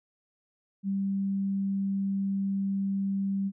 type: tone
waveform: sine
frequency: 196 Hz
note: G3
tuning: in tune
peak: -26 dBFS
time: 0.83-3.52 s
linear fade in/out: 50 ms
effects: none